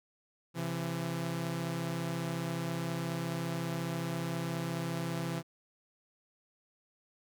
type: tone pair together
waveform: sawtooth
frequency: 133.19 / 167.7 Hz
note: C3 / E3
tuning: +31 / +30 cents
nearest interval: major third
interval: 399 cents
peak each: -34 / -31 dBFS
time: 0.54-5.43 s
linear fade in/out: 50 ms
effects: none